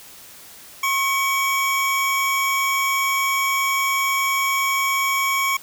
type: tone pair together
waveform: square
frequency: 1084 / 2265 Hz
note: C#6 / C#7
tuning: -39 / +37 cents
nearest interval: octave + minor second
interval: 1276 cents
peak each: -22 dBFS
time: 0.83-5.57 s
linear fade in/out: 5 ms
effects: white hiss -43 dBFS RMS until 5.62 s